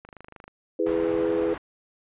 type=click train; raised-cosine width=0.5 ms; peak=-28 dBFS; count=12; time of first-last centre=0.05-0.48 s; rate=25.6 Hz
type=chord; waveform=sine; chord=E major; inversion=none; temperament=equal with one note detuned; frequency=329.6 / 415.3 / 500.5 Hz; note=E4 / G#4 / B4; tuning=0 / 0 / +23 cents; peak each=-26 dBFS; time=0.79-1.54 s; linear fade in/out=5 ms
type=low-pass noise; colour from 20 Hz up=white; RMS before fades=-37 dBFS; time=0.86-1.58 s; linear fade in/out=5 ms; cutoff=1100 Hz; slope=12 dB/octave
effects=resampled to 8000 Hz